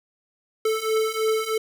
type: beating tone pair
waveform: square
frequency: 437.4 / 440.5 Hz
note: A4 / A4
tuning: -10 / +2 cents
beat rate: 3.1 Hz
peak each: -26 / -24 dBFS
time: 0.65-1.58 s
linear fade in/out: 5 ms
effects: none